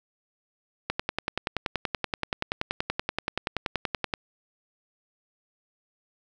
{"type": "click train", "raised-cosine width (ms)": 0.3, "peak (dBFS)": -10, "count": 35, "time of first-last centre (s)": [0.9, 4.138], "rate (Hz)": 10.5, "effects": []}